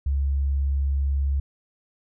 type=tone; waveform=sine; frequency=69.2 Hz; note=C#2; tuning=2 cents flat; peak=-20 dBFS; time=0.06-1.4 s; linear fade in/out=5 ms; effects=none